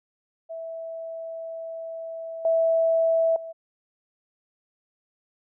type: tone with level steps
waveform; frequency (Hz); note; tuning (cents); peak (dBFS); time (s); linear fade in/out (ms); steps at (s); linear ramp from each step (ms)
sine; 656; E5; -9; -32 / -18 / -34; 0.49-3.53; 20; 2.45 / 3.36; 2
effects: none